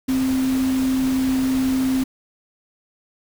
sine tone in noise, 261.6 Hz, C4, in tune, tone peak -17 dBFS, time 0.08-2.04 s, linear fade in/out 10 ms, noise pink, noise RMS -32 dBFS, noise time 0.08-2.04 s, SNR +12 dB, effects none

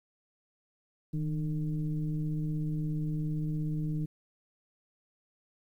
sine tone with frequency modulation, 155.56 Hz, D#3, in tune, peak -29 dBFS, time 1.13-4.06 s, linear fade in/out 10 ms, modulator 147 Hz, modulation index 0.73, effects 11-bit

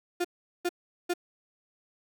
35% pulse tone bursts, 352.6 Hz, F4, 17 cents sharp, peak -24 dBFS, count 3, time 0.2-1.138 s, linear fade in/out 10 ms, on 46 ms, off 400 ms, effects none

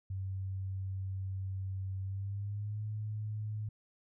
sine tone with pitch glide, 95.6 to 106.69 Hz, G2 to G#2, -43 to +47 cents, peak -35 dBFS, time 0.1-3.69 s, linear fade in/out 5 ms, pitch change +190 cents, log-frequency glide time 2.01-2.84 s, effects none

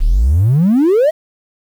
triangle exponential sweep, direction up, 31.53 to 657 Hz, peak -5 dBFS, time 0-1.11 s, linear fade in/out 20 ms, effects tanh soft clip ceiling -4 dBFS + 7-bit

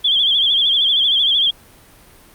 sine tone with vibrato, 3311 Hz, G#7, 6 cents flat, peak -12 dBFS, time 0.04-1.51 s, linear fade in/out 10 ms, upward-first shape sine, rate 13 Hz, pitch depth 87 cents each way, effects pink hiss -46 dBFS RMS until 2.34 s + Opus 48 kbps

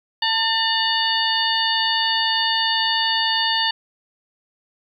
harmonic tone with a mistuned harmonic, 899 Hz, A5, 37 cents sharp, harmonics 1 / 2 / 3 / 4 / 5, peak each -24 / -24 / -23 / -25 / -24 dBFS, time 0.22-3.71 s, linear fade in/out 5 ms, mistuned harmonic 3, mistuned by +130 cents, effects 9-bit

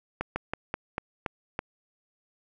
slowing click train, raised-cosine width 0.5 ms, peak -14 dBFS, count 7, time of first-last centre 0.21-1.591 s, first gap 150 ms, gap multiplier 1.17, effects none

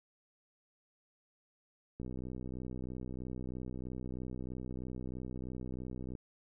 click train, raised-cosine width 3 ms, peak -30 dBFS, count 263, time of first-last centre 2-6.152 s, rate 63.1 Hz, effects none

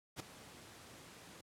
pink noise with ADSR envelope, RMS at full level -41 dBFS, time 0.16-1.41 s, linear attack 39 ms, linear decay 7 ms, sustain -14 dB, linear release 4 ms, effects high-pass 100 Hz 12 dB/octave + low-pass 11000 Hz 12 dB/octave

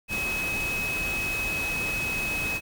sine tone in noise, 2554 Hz, D#7, 45 cents sharp, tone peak -27 dBFS, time 0.08-2.61 s, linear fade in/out 50 ms, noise pink, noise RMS -34 dBFS, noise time 0.08-2.61 s, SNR +4 dB, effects none

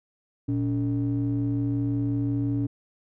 triangle ring-modulated tone, 83.6 Hz, E2, 25 cents sharp, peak -18 dBFS, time 0.48-2.67 s, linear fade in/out 10 ms, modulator 200 Hz, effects none

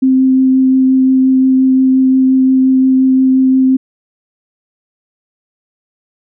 sine tone with vibrato, 261.6 Hz, C4, in tune, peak -6 dBFS, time 0.02-3.77 s, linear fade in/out 10 ms, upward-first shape triangle, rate 5.7 Hz, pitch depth 10 cents each way, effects none

